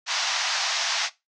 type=band-pass noise; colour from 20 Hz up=white; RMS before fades=-26 dBFS; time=0.06-1.1 s; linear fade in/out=50 ms; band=670 to 6200 Hz; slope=48 dB/octave; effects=noise-tail reverb RT60 0.2 s tail -17 dB re dry